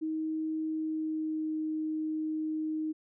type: tone with pitch glide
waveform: sine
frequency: 315.2 to 312.1 Hz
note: D#4 to D#4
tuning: +23 to +5 cents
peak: -30 dBFS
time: 0.01-2.93 s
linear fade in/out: 20 ms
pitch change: -18 cents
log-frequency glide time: 0.66-1.55 s
effects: none